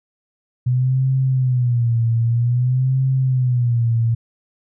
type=tone with vibrato; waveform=sine; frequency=123.47 Hz; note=B2; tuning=in tune; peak=-14 dBFS; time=0.66-4.15 s; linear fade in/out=10 ms; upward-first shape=sine; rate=0.52 Hz; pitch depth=120 cents each way; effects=none